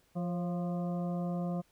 harmonic tone with a mistuned harmonic, 174.61 Hz, F3, in tune, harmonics 1 / 2 / 3 / 4 / 6 / 7, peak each -32 / -45 / -42 / -43 / -52 / -54 dBFS, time 0.15-1.62 s, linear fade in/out 20 ms, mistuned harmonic 3, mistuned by +42 cents, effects pink hiss -69 dBFS RMS until 1.71 s

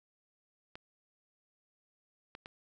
clicks, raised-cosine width 0.3 ms, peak -29 dBFS, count 3, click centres 0.755 / 2.351 / 2.459 s, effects none

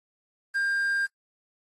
triangle tone with quantisation, 1600 Hz, G6, 35 cents sharp, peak -22 dBFS, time 0.54-1.07 s, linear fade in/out 20 ms, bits 8, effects noise-tail reverb RT60 0.1 s tail -25 dB re dry + AAC 32 kbps

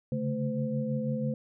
sine tone cluster, 136.1 / 142.2 / 220.1 / 512 Hz, C#3 / C#3 / A3 / C5, -31 / +45 / +1 / -38 cents, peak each -36 / -34 / -31 / -35 dBFS, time 0.12-1.34 s, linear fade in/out 2 ms, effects none

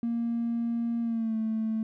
triangle tone with pitch glide, 233.4 to 220.8 Hz, A#3 to A3, +2 to +6 cents, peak -23 dBFS, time 0.03-1.83 s, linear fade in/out 2 ms, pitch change -96 cents, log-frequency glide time 1.01-1.36 s, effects tanh soft clip ceiling -23 dBFS

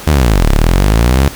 sawtooth linear two-way sweep, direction down then up, 80.4 to 32.89 to 70.8 Hz, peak -3 dBFS, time 0.07-1.28 s, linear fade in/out 0 ms, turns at 0.5 s, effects pink hiss -29 dBFS RMS until 1.35 s

